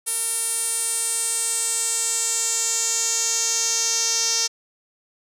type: tone with band-pass filter sweep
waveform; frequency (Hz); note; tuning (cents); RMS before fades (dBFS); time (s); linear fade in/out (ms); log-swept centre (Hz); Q
sawtooth; 456.7; A#4; -36; -23; 0.06-4.48; 20; 9900 to 5800; 5.3
effects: none